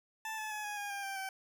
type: tone with pitch steps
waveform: 20% pulse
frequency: 880 / 863.4 / 847.1 / 831.1 / 815.4 / 800 / 784.9 / 770.1 Hz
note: A5 / A5 / G#5 / G#5 / G#5 / G5 / G5 / G5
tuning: 0 / -33 / +34 / +1 / -32 / +35 / +2 / -31 cents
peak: -33 dBFS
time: 0.25-1.29 s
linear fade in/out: 2 ms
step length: 130 ms
effects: none